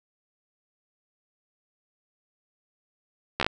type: slowing click train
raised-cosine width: 0.3 ms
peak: -8 dBFS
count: 5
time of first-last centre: 3.4-3.465 s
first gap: 13 ms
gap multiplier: 1.15
effects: none